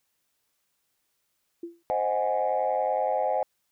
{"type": "tone with exponential decay", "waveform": "sine", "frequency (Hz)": 340, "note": "F4", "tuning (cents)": -46, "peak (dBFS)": -30, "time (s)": [1.63, 1.83], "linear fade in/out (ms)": 5, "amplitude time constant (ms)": 42}
{"type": "chord", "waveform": "sine", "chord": "Ab dominant seventh", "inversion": "first", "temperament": "equal", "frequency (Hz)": [523.3, 622.3, 740, 830.6], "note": ["C5", "Eb5", "Gb5", "Ab5"], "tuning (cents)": [0, 0, 0, 0], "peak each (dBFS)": -28, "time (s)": [1.9, 3.43], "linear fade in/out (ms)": 0}
{"effects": ["tanh soft clip ceiling -16 dBFS", "white hiss -75 dBFS RMS until 3.71 s"]}